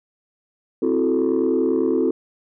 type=chord; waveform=sine; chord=F# half-diminished seventh; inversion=second; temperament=equal; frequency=261.6 / 329.6 / 370 / 440 Hz; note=C4 / E4 / F#4 / A4; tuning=0 / 0 / 0 / 0 cents; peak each=-21 dBFS; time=0.82-2.11 s; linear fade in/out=5 ms; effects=tanh soft clip ceiling -11 dBFS

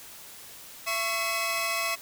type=tone cluster; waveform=sawtooth; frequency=671 / 1110 / 2027 / 2571 Hz; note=E5 / C#6 / B6 / E7; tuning=+31 / +2 / +45 / -44 cents; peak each=-30 / -28 / -31 / -28 dBFS; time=0.86-1.96 s; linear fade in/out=20 ms; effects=white hiss -46 dBFS RMS until 2.01 s

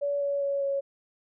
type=tone with pitch steps; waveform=sine; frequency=570 / 564.8 / 559.6 / 554.4 Hz; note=C#5 / C#5 / C#5 / C#5; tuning=+48 / +32 / +16 / 0 cents; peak=-25 dBFS; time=0.01-0.81 s; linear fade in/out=20 ms; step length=200 ms; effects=none

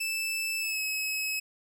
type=tone with pitch glide; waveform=sawtooth; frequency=2637 to 2565 Hz; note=E7 to E7; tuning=0 to -48 cents; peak=-26 dBFS; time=0-1.4 s; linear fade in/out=10 ms; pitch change=-48 cents; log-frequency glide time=0.59-0.81 s; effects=none

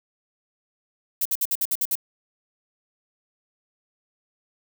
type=noise bursts; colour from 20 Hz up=violet; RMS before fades=-23 dBFS; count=8; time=1.21-1.954 s; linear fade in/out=5 ms; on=44 ms; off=56 ms; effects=none

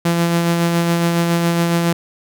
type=tone with tremolo; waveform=sawtooth; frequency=169.9 Hz; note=F3; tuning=47 cents flat; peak=-9 dBFS; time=0.05-1.93 s; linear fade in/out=5 ms; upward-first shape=sine; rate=7.2 Hz; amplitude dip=30%; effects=none

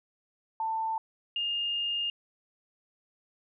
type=tone pair in turn; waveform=sine; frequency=890 / 2826 Hz; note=A5 / F7; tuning=+20 / +20 cents; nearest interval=octave + minor sixth; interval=2000 cents; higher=second; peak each=-28 dBFS; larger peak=neither; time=0.6-0.98 / 1.36-2.1 s; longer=second; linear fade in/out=2 ms; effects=none

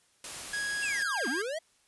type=noise; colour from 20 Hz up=white; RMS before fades=-40 dBFS; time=0.24-1.03 s; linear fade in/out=2 ms
type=tone with pitch glide; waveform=45% pulse; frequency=1658 to 1612.7 Hz; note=G#6 to G6; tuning=-3 to +49 cents; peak=-31 dBFS; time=0.53-1.42 s; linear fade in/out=5 ms; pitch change=-48 cents; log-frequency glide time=0.8-1.15 s
type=linear two-way sweep; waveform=square; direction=down then up; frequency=2794 to 225.8 to 670 Hz; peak=-33 dBFS; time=0.82-1.59 s; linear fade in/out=10 ms; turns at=1.28 s
effects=white hiss -67 dBFS RMS until 1.87 s + resampled to 24000 Hz

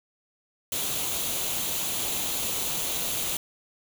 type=noise with comb filter; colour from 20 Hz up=white; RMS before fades=-29 dBFS; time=0.72-3.37 s; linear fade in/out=2 ms; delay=0.29 ms; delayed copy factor=+0.5; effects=none

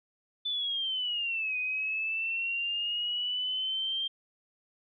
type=linear two-way sweep; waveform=sine; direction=down then up; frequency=3520 to 2489 to 3182 Hz; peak=-29 dBFS; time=0.45-4.08 s; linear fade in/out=10 ms; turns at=1.57 s; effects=none

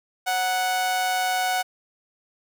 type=tone with amplitude modulation; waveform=sawtooth; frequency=740 Hz; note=F#5; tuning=in tune; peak=-16 dBFS; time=0.26-1.63 s; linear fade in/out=20 ms; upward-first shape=sine; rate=201 Hz; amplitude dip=40%; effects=none

